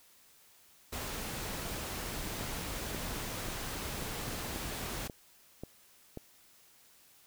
pink noise, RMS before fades -39 dBFS, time 0.92-5.08 s, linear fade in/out 10 ms
click train, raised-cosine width 2 ms, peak -27 dBFS, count 8, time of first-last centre 2.41-6.173 s, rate 1.86 Hz
effects white hiss -62 dBFS RMS until 7.26 s

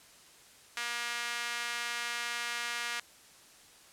sawtooth tone with high-pass filter, 237.9 Hz, A#3, 35 cents sharp, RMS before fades -36 dBFS, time 0.77-3 s, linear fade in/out 2 ms, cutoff 1700 Hz, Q 1.3, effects white hiss -57 dBFS RMS until 3.92 s + low-pass 10000 Hz 12 dB/octave

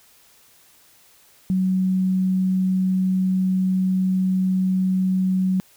sine tone, 186.9 Hz, F#3, 18 cents sharp, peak -17 dBFS, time 1.5-5.6 s, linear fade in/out 0 ms, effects white hiss -54 dBFS RMS until 5.76 s

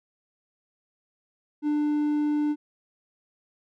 triangle tone, 297.3 Hz, D4, 21 cents sharp, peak -20 dBFS, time 1.62-2.56 s, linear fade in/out 50 ms, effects none

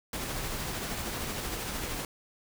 pink noise with tremolo, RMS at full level -34 dBFS, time 0.13-2.05 s, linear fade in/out 2 ms, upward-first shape sine, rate 13 Hz, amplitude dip 25%, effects none

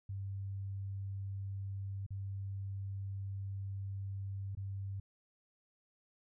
sine tone with dropouts, 98 Hz, G2, in tune, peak -38 dBFS, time 0.09-5 s, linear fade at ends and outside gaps 5 ms, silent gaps 2.065-2.105 / 4.551-4.571 s, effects none

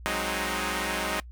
5% pulse chord, Ab dominant seventh, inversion third, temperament equal, 185 / 207.7 / 261.6 / 311.1 Hz, Gb3 / Ab3 / C4 / Eb4, 0 / 0 / 0 / 0 cents, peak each -21 / -22 / -25 / -21 dBFS, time 0.06-1.2 s, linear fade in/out 0 ms, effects noise-tail reverb RT60 0.1 s tail -23 dB re dry + added 60 Hz sine -41 dBFS peak until 1.31 s

